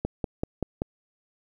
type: click train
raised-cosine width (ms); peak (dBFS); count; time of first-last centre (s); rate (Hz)
2; -13; 5; 0.05-0.819; 5.2
effects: 9-bit